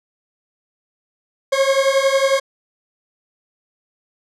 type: beating tone pair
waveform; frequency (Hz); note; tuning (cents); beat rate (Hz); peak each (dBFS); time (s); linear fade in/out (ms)
40% pulse; 537 / 548; C5 / C#5; +45 / -20; 11; -16 / -16; 1.52-2.4; 10
effects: low-pass 8000 Hz 12 dB/octave